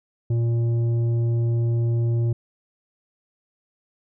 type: tone with tanh clipping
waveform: triangle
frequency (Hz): 116.9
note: A#2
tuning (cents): +5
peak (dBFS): -20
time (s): 0.3-2.33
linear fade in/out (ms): 5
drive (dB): 12
effects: none